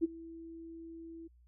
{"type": "tone with ADSR envelope", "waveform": "sine", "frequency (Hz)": 329.6, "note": "E4", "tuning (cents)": 0, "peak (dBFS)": -24, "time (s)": [0.01, 1.28], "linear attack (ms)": 31, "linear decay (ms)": 21, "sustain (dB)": -21, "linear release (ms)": 14, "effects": ["added 60 Hz sine -60 dBFS peak until 1.47 s"]}